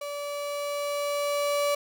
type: tone with level ramp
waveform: 35% pulse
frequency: 577 Hz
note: D5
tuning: 31 cents flat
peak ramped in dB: -31 to -21 dBFS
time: 0.01-1.75 s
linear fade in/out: 5 ms
effects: none